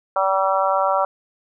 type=harmonic tone; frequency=192.2 Hz; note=G3; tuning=34 cents flat; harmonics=3 / 4 / 5 / 6 / 7; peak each=-21 / -22 / -23 / -24 / -24 dBFS; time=0.16-1.05 s; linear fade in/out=2 ms; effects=none